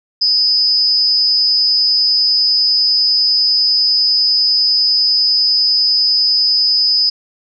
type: tone with amplitude modulation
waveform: sine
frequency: 5010 Hz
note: D#8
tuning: 11 cents sharp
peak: -6 dBFS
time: 0.21-7.1 s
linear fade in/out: 10 ms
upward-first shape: sine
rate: 230 Hz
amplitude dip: 90%
effects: none